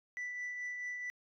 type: tone with tremolo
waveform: sine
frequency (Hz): 1975.5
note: B6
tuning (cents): 0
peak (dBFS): -34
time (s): 0.17-1.1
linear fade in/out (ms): 0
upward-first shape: triangle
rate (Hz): 4.6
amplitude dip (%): 45
effects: tanh soft clip ceiling -36 dBFS